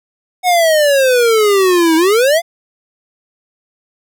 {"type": "exponential two-way sweep", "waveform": "square", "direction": "down then up", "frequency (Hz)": [740, 315.9, 707], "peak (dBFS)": -9, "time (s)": [0.43, 2.42], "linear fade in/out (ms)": 50, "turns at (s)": 1.96, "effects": []}